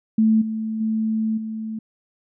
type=tone with level steps; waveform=sine; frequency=220 Hz; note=A3; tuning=in tune; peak=-13 / -23 / -19 / -26 dBFS; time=0.18-1.79 s; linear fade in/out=5 ms; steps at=0.41 / 0.8 / 1.37 s; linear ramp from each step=10 ms; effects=none